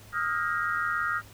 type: tone cluster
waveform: sine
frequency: 1244 / 1330 / 1408 / 1613 / 1880 Hz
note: D#6 / E6 / F6 / G6 / A#6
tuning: -1 / +15 / +14 / +49 / +14 cents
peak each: -31 / -36 / -29 / -36 / -35 dBFS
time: 0.12-1.22 s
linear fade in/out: 50 ms
effects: added 104 Hz sine -51 dBFS peak until 1.33 s + pink hiss -52 dBFS RMS until 1.33 s